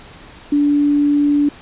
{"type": "tone", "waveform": "sine", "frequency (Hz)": 290, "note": "D4", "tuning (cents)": -22, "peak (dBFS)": -11, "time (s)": [0.52, 1.49], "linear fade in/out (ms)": 5, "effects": ["pink hiss -40 dBFS RMS until 1.61 s", "resampled to 8000 Hz"]}